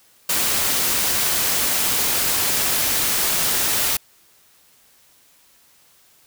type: noise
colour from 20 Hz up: white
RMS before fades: -20 dBFS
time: 0.29-3.97 s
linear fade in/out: 5 ms
effects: white hiss -55 dBFS RMS until 6.26 s